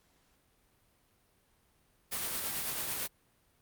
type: noise with tremolo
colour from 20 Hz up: white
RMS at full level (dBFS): -34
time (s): 2.11-3.08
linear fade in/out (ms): 20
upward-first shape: triangle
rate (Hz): 9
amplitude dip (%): 35
effects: pink hiss -70 dBFS RMS until 3.61 s + Opus 48 kbps